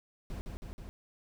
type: noise with echo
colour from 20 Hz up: brown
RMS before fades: -39 dBFS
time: 0.3-0.41 s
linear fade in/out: 0 ms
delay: 160 ms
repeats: 3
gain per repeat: -2 dB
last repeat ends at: 0.89 s
effects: none